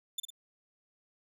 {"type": "tone with echo", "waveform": "sawtooth", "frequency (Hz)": 3543, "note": "A7", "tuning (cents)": 11, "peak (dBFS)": -29, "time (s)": [0.18, 0.2], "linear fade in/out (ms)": 5, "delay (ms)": 52, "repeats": 2, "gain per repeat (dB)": -6, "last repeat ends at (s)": 0.304, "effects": []}